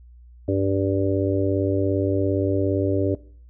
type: harmonic tone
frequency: 97.4 Hz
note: G2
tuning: 11 cents flat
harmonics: 1 / 3 / 4 / 5 / 6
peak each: -24 / -23 / -25 / -29 / -27 dBFS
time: 0.48-3.15 s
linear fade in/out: 5 ms
effects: noise-tail reverb RT60 0.5 s tail -20 dB re dry + added 60 Hz sine -44 dBFS peak until 3.49 s